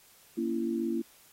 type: chord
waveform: sine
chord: A# diminished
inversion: none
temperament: just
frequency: 233.1 / 279.7 / 335.6 Hz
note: A#3 / C#4 / E4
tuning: 0 / +16 / +31 cents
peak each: -32 / -36 / -31 dBFS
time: 0.37-1.02 s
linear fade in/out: 10 ms
effects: white hiss -59 dBFS RMS until 1.32 s + AAC 48 kbps